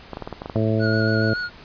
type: clicks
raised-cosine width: 1 ms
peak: -16 dBFS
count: 9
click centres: 0.133 / 0.171 / 0.223 / 0.275 / 0.327 / 0.419 / 0.459 / 0.498 / 0.561 s
type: harmonic tone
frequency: 110 Hz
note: A2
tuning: in tune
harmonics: 1 / 2 / 3 / 4 / 5 / 6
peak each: -21 / -24 / -26 / -27 / -28 / -29 dBFS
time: 0.55-1.34 s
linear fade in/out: 10 ms
type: tone with vibrato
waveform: square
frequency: 1448 Hz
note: F#6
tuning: 38 cents flat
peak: -25 dBFS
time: 0.79-1.5 s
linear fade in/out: 50 ms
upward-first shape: square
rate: 7 Hz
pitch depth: 18 cents each way
effects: pink hiss -44 dBFS RMS until 1.64 s + resampled to 11025 Hz